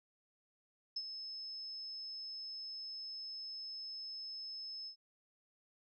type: tone with ADSR envelope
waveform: sine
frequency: 5210 Hz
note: E8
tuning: 21 cents flat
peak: -35 dBFS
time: 0.96-4.96 s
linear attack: 7 ms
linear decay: 50 ms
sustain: -8 dB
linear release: 91 ms
effects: none